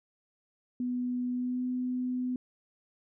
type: tone with pitch glide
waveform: sine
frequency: 247.7 to 251.4 Hz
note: B3 to B3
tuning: +5 to +31 cents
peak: -29 dBFS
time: 0.8-2.36 s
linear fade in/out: 2 ms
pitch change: +26 cents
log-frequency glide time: 1.32-1.63 s
effects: none